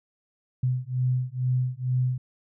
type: beating tone pair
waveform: sine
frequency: 125.8 / 128 Hz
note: B2 / C3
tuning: +32 / -38 cents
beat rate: 2.2 Hz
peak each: -26 dBFS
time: 0.63-2.18 s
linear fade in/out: 5 ms
effects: none